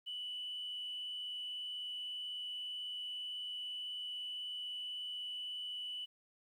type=tone with frequency modulation; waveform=sine; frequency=2974 Hz; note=F#7; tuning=8 cents sharp; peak=-39 dBFS; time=0.06-6.06 s; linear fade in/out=20 ms; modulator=76.2 Hz; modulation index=0.64; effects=tanh soft clip ceiling -36 dBFS + 12-bit